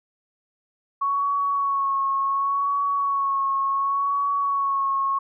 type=tone with vibrato; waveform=sine; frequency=1108.7 Hz; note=C#6; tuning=in tune; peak=-20 dBFS; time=1.01-5.19 s; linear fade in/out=10 ms; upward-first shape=sine; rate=0.69 Hz; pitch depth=27 cents each way; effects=none